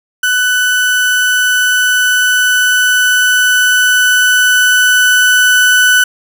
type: tone with level ramp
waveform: 35% pulse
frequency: 1494 Hz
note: F#6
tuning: 16 cents sharp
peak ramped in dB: -8 to -4 dBFS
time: 0.23-6.04 s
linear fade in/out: 5 ms
effects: none